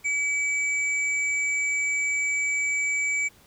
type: tone pair together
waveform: sine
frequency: 2287 / 7266 Hz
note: D7 / A#8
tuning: -47 / -45 cents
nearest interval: octave + minor sixth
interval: 2002 cents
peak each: -23 / -33 dBFS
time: 0.04-3.29 s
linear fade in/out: 20 ms
effects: pink hiss -56 dBFS RMS until 3.46 s